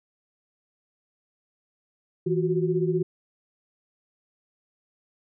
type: tone cluster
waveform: sine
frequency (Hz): 162.7 / 359.6 / 375.3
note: E3 / F#4 / F#4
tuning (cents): -22 / -49 / +25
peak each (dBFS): -26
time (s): 2.26-3.03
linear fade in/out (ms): 10
effects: none